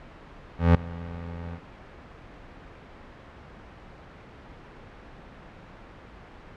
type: tone with ADSR envelope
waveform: 25% pulse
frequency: 85 Hz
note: F2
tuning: 46 cents flat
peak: -9 dBFS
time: 0.58-1.6 s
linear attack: 170 ms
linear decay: 5 ms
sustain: -22 dB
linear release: 57 ms
effects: pink hiss -46 dBFS RMS until 6.56 s + low-pass 2000 Hz 12 dB/octave